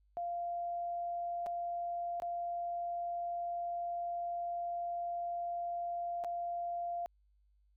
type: tone with dropouts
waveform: sine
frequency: 694 Hz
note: F5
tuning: 11 cents flat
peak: -35 dBFS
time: 0.17-7.06 s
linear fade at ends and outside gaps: 0 ms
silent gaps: 1.462-1.467 / 2.2-2.221 / 6.239-6.246 s
effects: added 50 Hz sine -67 dBFS peak until 7.76 s